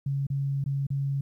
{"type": "tone with dropouts", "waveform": "sine", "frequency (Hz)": 138.59, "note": "C#3", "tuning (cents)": 0, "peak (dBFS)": -25, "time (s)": [0.06, 1.21], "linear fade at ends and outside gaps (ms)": 5, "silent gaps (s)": [[0.268, 0.301], [0.641, 0.66], [0.868, 0.903]], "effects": ["11-bit"]}